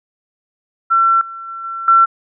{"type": "tone with level steps", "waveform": "sine", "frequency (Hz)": 1350, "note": "E6", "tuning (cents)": 41, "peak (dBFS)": [-9, -27, -25, -22, -6], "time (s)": [0.9, 2.06], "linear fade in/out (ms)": 20, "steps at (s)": [1.21, 1.48, 1.64, 1.88], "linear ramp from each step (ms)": 2, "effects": []}